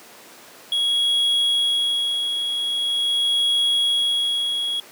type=tone with tremolo; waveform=triangle; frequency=3322 Hz; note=G#7; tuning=in tune; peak=-15 dBFS; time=0.72-4.8 s; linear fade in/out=2 ms; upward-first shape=sine; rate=0.43 Hz; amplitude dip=45%; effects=pink hiss -44 dBFS RMS until 4.91 s + high-pass 300 Hz 12 dB/octave